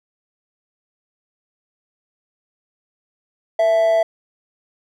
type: tone with amplitude modulation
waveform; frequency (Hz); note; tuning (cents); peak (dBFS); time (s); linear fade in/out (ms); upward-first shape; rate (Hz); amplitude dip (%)
triangle; 662; E5; +7; -9; 3.59-4.03; 5; sine; 202; 40
effects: none